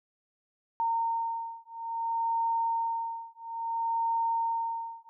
sine beating tone pair, 917 / 917.59 Hz, A#5 / A#5, -29 / -28 cents, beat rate 0.59 Hz, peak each -31 dBFS, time 0.8-5.09 s, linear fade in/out 0 ms, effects none

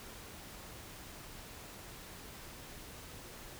silence, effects pink hiss -50 dBFS RMS until 3.59 s

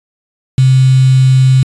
sine tone with quantisation, 130.81 Hz, C3, in tune, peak -4 dBFS, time 0.58-1.63 s, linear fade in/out 2 ms, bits 4, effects resampled to 22050 Hz

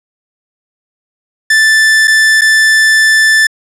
45% pulse tone with dropouts, 1760 Hz, A6, in tune, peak -5 dBFS, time 1.5-3.47 s, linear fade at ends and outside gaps 5 ms, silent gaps 2.074-2.078 / 2.411-2.417 s, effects low-pass 10000 Hz 12 dB/octave

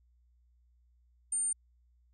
sine tone, 9000 Hz, C#9, 25 cents sharp, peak -29 dBFS, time 1.32-1.53 s, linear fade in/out 5 ms, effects added 60 Hz sine -64 dBFS peak until 2.13 s

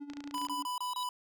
triangle tone with tremolo, 286.9 Hz, D4, 40 cents flat, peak -36 dBFS, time 0-0.66 s, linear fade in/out 20 ms, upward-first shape sine, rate 12 Hz, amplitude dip 70%
click train, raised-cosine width 0.2 ms, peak -29 dBFS, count 12, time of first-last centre 0.1-0.486 s, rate 28.5 Hz
square tone bursts, 994 Hz, B5, 11 cents sharp, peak -34 dBFS, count 5, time 0.34-1.09 s, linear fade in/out 2 ms, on 130 ms, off 25 ms
triangle tone with exponential growth, 3843 Hz, B7, 48 cents flat, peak -37 dBFS, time 0.71-1.03 s, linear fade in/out 0 ms, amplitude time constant 69 ms
effects none

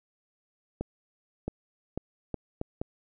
accelerating click train, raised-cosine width 2 ms, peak -18 dBFS, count 6, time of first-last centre 0.81-2.815 s, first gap 670 ms, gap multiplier 0.74, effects none

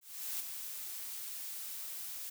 blue noise with ADSR envelope, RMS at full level -37 dBFS, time 0.01-2.3 s, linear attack 390 ms, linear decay 6 ms, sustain -6 dB, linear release 8 ms, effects none

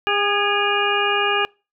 harmonic tone with a mistuned harmonic, 406.7 Hz, G#4, 36 cents flat, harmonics 1 / 2 / 3 / 4 / 6 / 7, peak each -24 / -24 / -24 / -24 / -24 / -24 dBFS, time 0.07-1.45 s, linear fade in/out 0 ms, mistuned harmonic 4, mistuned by +37 cents, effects noise-tail reverb RT60 0.3 s tail -25 dB re dry

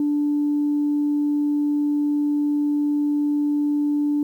sine tone, 292.9 Hz, D4, 5 cents flat, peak -17 dBFS, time 0-4.23 s, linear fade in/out 2 ms, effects tanh soft clip ceiling -14 dBFS + 9-bit

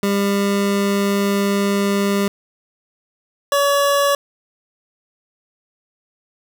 25% pulse tone pair in turn, 200.1 / 566 Hz, G3 / C#5, +36 / +36 cents, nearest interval octave + tritone, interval 1800 cents, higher second, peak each -12 / -10 dBFS, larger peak second, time 0.03-2.28 / 3.52-4.15 s, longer first, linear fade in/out 2 ms, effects none

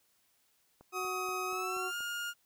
click train, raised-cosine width 1 ms, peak -40 dBFS, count 6, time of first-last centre 0.81-2.006 s, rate 4.18 Hz
30% pulse tone with pitch glide, 1263 to 1417.7 Hz, D#6 to F6, +26 to +26 cents, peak -33 dBFS, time 0.92-2.34 s, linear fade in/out 50 ms, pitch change +200 cents, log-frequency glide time 1.47-1.96 s
harmonic tone, 370 Hz, F#4, in tune, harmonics 1 / 2 / 3, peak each -39 / -42 / -44 dBFS, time 0.92-1.92 s, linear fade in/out 50 ms
effects white hiss -72 dBFS RMS until 2.45 s

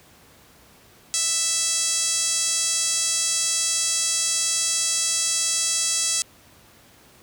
5% pulse tone with band-pass filter, 659 Hz, E5, 1 cent flat, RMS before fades -23 dBFS, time 1.14-6.22 s, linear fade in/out 0 ms, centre 8000 Hz, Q 1.4, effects pink hiss -52 dBFS RMS until 7.22 s + high-pass 60 Hz 12 dB/octave

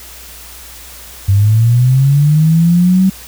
sine linear sweep, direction up, 96 to 192.2 Hz, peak -6 dBFS, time 1.28-3.1 s, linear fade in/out 10 ms, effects added 60 Hz sine -38 dBFS peak until 3.27 s + white hiss -34 dBFS RMS until 3.27 s

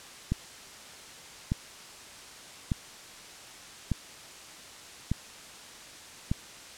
click train, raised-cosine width 5 ms, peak -14 dBFS, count 6, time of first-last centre 0.32-6.315 s, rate 0.834 Hz, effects white hiss -47 dBFS RMS until 6.77 s + low-pass 8000 Hz 12 dB/octave

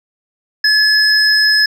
sine tone pair together, 1710 / 5124 Hz, A6 / E8, -50 / -50 cents, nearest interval octave + perfect fifth, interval 1900 cents, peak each -10 dBFS, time 0.64-1.66 s, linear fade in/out 5 ms, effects tanh soft clip ceiling -4 dBFS

